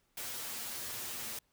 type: noise with comb filter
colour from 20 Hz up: white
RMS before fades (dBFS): -41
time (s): 0.17-1.39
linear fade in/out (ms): 5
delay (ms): 8.3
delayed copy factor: +1
effects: pink hiss -75 dBFS RMS until 1.52 s